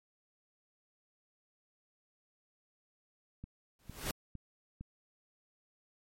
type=click train; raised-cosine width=5 ms; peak=-32 dBFS; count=4; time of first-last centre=3.44-4.81 s; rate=2.19 Hz
type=noise with exponential growth; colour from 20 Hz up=pink; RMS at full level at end=-33 dBFS; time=3.79-4.11 s; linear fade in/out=2 ms; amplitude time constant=69 ms
effects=MP3 64 kbps